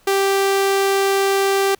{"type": "tone", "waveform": "sawtooth", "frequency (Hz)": 392, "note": "G4", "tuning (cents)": 0, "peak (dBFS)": -11, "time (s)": [0.07, 1.75], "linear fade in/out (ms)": 5, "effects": ["pink hiss -55 dBFS RMS until 1.79 s"]}